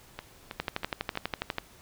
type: two click trains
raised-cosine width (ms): 0.3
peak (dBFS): -13 / -20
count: 13 / 4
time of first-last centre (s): 0.6-1.584 / 0.19-1.155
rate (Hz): 12.2 / 3.11
effects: pink hiss -55 dBFS RMS until 1.81 s